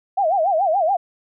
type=tone with vibrato; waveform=sine; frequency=710 Hz; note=F5; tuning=28 cents sharp; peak=-15 dBFS; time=0.17-0.97 s; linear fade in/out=10 ms; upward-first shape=sine; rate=7 Hz; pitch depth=230 cents each way; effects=none